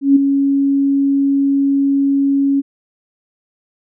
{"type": "tone with ADSR envelope", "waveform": "sine", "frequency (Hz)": 277.2, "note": "C#4", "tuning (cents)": 0, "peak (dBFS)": -4, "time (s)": [0.01, 2.62], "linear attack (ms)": 150, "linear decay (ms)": 9, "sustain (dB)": -7, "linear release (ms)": 29, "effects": []}